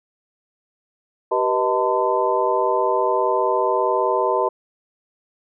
sine tone cluster, 386.9 / 486.6 / 628 / 895 / 1020 Hz, G4 / B4 / D#5 / A5 / C6, -23 / -26 / +16 / +29 / -44 cents, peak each -23 dBFS, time 1.31-4.49 s, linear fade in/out 10 ms, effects none

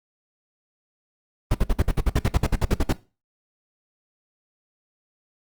brown noise bursts, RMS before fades -18 dBFS, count 16, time 1.51-2.926 s, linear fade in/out 5 ms, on 36 ms, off 56 ms, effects noise-tail reverb RT60 0.3 s tail -19 dB re dry + Opus 32 kbps

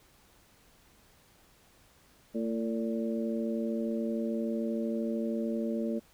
harmonic tone with a mistuned harmonic, 113.1 Hz, A2, 48 cents sharp, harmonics 2 / 3 / 4 / 5, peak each -31 / -37 / -38 / -38 dBFS, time 2.34-6 s, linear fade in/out 20 ms, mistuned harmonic 5, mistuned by +35 cents, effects pink hiss -62 dBFS RMS until 6.13 s

